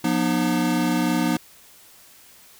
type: tone cluster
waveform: square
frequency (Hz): 177.6 / 241.5 / 304.7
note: F3 / B3 / D#4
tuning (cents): +29 / -39 / -36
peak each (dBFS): -26 / -24 / -24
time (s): 0.04-1.37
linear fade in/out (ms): 5
effects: white hiss -50 dBFS RMS until 2.59 s